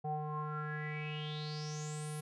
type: tone with low-pass filter sweep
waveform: square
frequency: 151.5 Hz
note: D#3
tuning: 46 cents flat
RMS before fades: -40 dBFS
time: 0.04-2.21 s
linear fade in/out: 10 ms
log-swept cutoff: 690 to 11000 Hz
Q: 8.7
effects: none